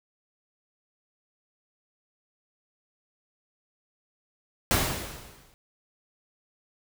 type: noise with exponential decay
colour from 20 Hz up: pink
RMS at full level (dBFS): -21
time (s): 4.71-5.54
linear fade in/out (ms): 0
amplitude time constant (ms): 180
effects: none